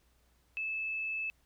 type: tone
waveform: sine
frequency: 2616 Hz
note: E7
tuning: 14 cents flat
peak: -33 dBFS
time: 0.57-1.3 s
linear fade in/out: 0 ms
effects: added 60 Hz sine -68 dBFS peak until 1.45 s + pink hiss -72 dBFS RMS until 1.45 s